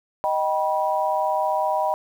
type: chord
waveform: sine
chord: Eb augmented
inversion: none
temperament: just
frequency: 622.3 / 777.8 / 972.3 Hz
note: Eb5 / G5 / B5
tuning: 0 / -14 / -27 cents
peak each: -24 dBFS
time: 0.24-1.94 s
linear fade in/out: 0 ms
effects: 8-bit